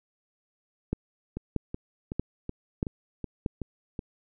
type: two click trains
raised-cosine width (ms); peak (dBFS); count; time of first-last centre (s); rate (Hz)
3; -20 / -14; 8 / 5; 1.37-3.992 / 0.93-3.462; 2.67 / 1.58
effects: none